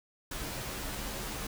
pink noise with comb filter, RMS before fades -38 dBFS, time 0.31-1.47 s, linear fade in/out 5 ms, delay 12 ms, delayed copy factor -0.65, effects none

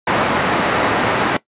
white band-pass noise, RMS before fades -17 dBFS, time 0.07-1.37 s, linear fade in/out 5 ms, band 110 to 1400 Hz, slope 12 dB/octave, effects noise-tail reverb RT60 0.1 s tail -18 dB re dry + resampled to 8000 Hz

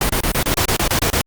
pink noise bursts, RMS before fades -17 dBFS, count 11, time 0.01-1.214 s, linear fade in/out 2 ms, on 84 ms, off 28 ms, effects Opus 48 kbps

